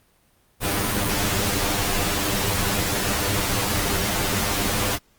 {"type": "noise with comb filter", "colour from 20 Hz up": "pink", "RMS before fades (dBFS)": -23, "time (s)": [0.6, 4.99], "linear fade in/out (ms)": 50, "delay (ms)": 10, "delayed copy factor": 0.95, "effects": ["pink hiss -61 dBFS RMS until 5.18 s", "Opus 32 kbps"]}